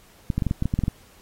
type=clicks; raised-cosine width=5 ms; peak=-10 dBFS; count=11; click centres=0.302 / 0.38 / 0.422 / 0.467 / 0.511 / 0.624 / 0.656 / 0.739 / 0.79 / 0.837 / 0.881 s; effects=pink hiss -54 dBFS RMS until 1.21 s + AAC 48 kbps